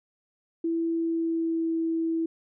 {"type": "tone with pitch glide", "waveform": "sine", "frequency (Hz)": [331.3, 327.5], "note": ["E4", "E4"], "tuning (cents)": [9, -11], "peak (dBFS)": -24, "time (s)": [0.64, 2.26], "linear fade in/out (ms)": 5, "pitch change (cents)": -20, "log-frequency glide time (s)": [0.89, 1.73], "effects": []}